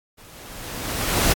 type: noise with level ramp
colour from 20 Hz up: pink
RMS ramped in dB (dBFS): -47 to -17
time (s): 0.17-1.34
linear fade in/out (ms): 20
effects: AAC 64 kbps